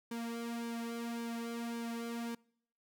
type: tone with flanger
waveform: sawtooth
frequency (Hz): 233.1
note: A#3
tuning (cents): 0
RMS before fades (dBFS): -40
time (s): 0.11-2.35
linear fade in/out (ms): 5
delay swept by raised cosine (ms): 1.5 to 3.2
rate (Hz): 1.8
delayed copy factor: -0.75
effects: noise-tail reverb RT60 0.7 s tail -26 dB re dry